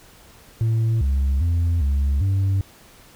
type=tone with pitch steps; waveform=sine; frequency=112.8 / 68.1 / 85 / 69.6 / 97 Hz; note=A2 / C#2 / F2 / C#2 / G2; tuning=+44 / -30 / -46 / +8 / -18 cents; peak=-14 dBFS; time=0.61-2.61 s; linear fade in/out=0 ms; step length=400 ms; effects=tanh soft clip ceiling -16 dBFS + pink hiss -49 dBFS RMS until 3.15 s